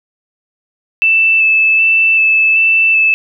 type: tone with vibrato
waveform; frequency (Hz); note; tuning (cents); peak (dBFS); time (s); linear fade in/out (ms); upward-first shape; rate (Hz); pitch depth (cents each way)
sine; 2637; E7; 0; -7; 1.02-3.14; 0; square; 1.3; 11
effects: none